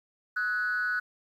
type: tone with frequency modulation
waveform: sine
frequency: 1480 Hz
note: F#6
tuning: in tune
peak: -25 dBFS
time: 0.36-1 s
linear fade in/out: 10 ms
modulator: 202 Hz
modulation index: 0.52
effects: tanh soft clip ceiling -23 dBFS + 10-bit